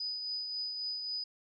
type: tone with tremolo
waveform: sine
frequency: 4978 Hz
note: D#8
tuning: in tune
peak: -33 dBFS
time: 0-1.24 s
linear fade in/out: 5 ms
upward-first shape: triangle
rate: 3.7 Hz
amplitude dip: 40%
effects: none

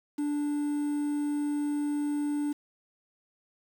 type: tone with quantisation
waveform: triangle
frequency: 292.8 Hz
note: D4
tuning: 5 cents flat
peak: -25 dBFS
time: 0.18-2.53 s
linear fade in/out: 10 ms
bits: 8
effects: none

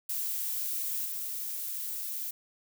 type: noise with level steps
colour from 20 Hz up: violet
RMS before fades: -33 / -36 dBFS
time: 0.09-2.31 s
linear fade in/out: 5 ms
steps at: 1.04 s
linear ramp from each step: 20 ms
effects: none

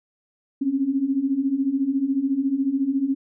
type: beating tone pair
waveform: sine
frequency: 262 / 276 Hz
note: C4 / C#4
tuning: +2 / -7 cents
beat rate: 14 Hz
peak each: -25 / -21 dBFS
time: 0.61-3.15 s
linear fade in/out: 10 ms
effects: none

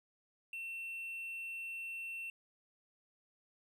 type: tone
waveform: triangle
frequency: 2700 Hz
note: E7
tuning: 41 cents sharp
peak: -39 dBFS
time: 0.53-2.3 s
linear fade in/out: 2 ms
effects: none

